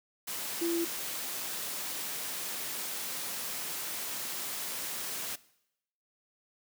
sine tone in noise, 337.5 Hz, E4, 41 cents sharp, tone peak -28 dBFS, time 0.61-0.85 s, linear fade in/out 10 ms, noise white, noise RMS -37 dBFS, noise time 0.27-5.36 s, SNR +6 dB, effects noise-tail reverb RT60 0.8 s tail -20 dB re dry + high-pass 150 Hz 12 dB/octave

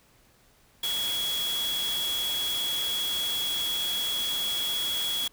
sine tone in noise, 3345 Hz, G#7, 12 cents sharp, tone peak -27 dBFS, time 0.83-5.28 s, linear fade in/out 5 ms, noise white, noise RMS -35 dBFS, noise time 0.83-5.28 s, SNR +5 dB, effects pink hiss -61 dBFS RMS until 5.32 s

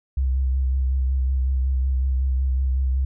sine tone with vibrato, 65.41 Hz, C2, in tune, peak -18 dBFS, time 0.17-3.05 s, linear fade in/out 5 ms, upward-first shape sine, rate 5.4 Hz, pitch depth 33 cents each way, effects none

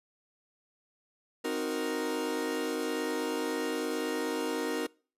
40% pulse chord, C half-diminished seventh, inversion none, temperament equal, 261.6 / 311.1 / 370 / 466.2 Hz, C4 / Eb4 / Gb4 / Bb4, 0 / 0 / 0 / 0 cents, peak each -37 / -35 / -37 / -33 dBFS, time 1.44-4.87 s, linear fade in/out 10 ms, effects noise-tail reverb RT60 0.4 s tail -25 dB re dry + resampled to 32000 Hz

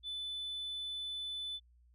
sine tone, 3500 Hz, A7, 10 cents flat, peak -36 dBFS, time 0.03-1.6 s, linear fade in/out 50 ms, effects tanh soft clip ceiling -36 dBFS + added 60 Hz sine -62 dBFS peak until 1.94 s

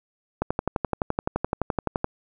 click train, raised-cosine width 1 ms, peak -9 dBFS, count 20, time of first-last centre 0.42-2.044 s, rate 11.7 Hz, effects none

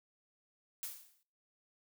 blue noise with exponential decay, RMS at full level -39 dBFS, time 0.83-1.23 s, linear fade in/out 0 ms, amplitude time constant 85 ms, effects noise-tail reverb RT60 0.5 s tail -23 dB re dry

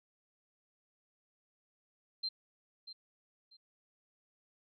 sine tone with echo, 4145 Hz, C8, 17 cents flat, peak -33 dBFS, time 2.23-2.29 s, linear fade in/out 10 ms, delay 640 ms, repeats 2, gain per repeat -12 dB, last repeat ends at 3.57 s, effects MP3 64 kbps

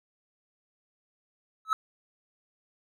triangle tone with exponential growth, 1298 Hz, E6, 27 cents flat, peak -15 dBFS, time 1.65-1.73 s, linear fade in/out 1 ms, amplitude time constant 16 ms, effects none

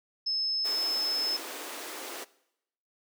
sine tone, 5210 Hz, E8, 21 cents flat, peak -27 dBFS, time 0.26-1.37 s, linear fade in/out 10 ms
pink high-pass noise, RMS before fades -40 dBFS, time 0.64-2.25 s, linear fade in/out 20 ms, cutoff 280 Hz, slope 48 dB/octave
effects noise-tail reverb RT60 0.8 s tail -20 dB re dry

